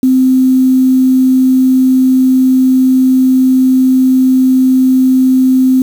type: tone with quantisation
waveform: sine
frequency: 259.1 Hz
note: C4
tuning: 17 cents flat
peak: -5 dBFS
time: 0.03-5.82 s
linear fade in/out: 2 ms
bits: 5
effects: none